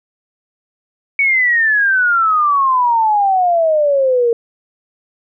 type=exponential sweep; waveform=sine; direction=down; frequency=2254 to 459.7 Hz; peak=-10 dBFS; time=1.19-4.33 s; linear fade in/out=2 ms; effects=none